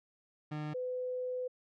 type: tone pair in turn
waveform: 30% pulse / sine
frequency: 151.2 / 503.6 Hz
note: D#3 / B4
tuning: -49 / +34 cents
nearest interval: octave + major sixth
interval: 2083 cents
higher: second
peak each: -34 / -34 dBFS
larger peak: neither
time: 0.51-0.74 / 0.74-1.48 s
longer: second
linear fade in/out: 10 ms
effects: low-pass 3000 Hz 12 dB/octave